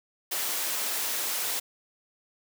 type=high-pass noise; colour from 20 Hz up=white; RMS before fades=-30 dBFS; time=0.31-1.6 s; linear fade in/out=10 ms; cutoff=340 Hz; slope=12 dB/octave; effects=none